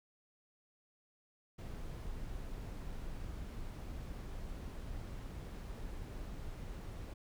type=noise; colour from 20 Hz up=brown; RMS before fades=-44 dBFS; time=1.58-7.14 s; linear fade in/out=10 ms; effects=none